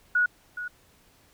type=tone with echo; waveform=sine; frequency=1459 Hz; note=F#6; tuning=25 cents flat; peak=-19 dBFS; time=0.15-0.26 s; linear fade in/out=5 ms; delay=420 ms; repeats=1; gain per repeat=-12 dB; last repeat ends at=0.68 s; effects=pink hiss -60 dBFS RMS until 1.33 s